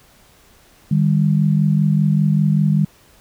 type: tone pair together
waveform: sine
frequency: 153.8 / 198.91 Hz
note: D#3 / G3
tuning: -20 / +26 cents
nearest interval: major third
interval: 446 cents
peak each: -14 / -17 dBFS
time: 0.91-2.85 s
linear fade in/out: 5 ms
effects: pink hiss -51 dBFS RMS until 3.2 s